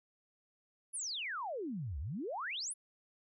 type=exponential two-way sweep; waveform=sine; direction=down then up; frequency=10870 to 63.8 to 10870 Hz; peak=-37 dBFS; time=0.93-2.74 s; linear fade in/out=20 ms; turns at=1.99 s; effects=none